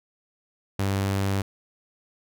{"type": "tone", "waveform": "sawtooth", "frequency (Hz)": 98, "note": "G2", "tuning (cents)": 0, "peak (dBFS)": -19, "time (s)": [0.79, 1.42], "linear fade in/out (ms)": 5, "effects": []}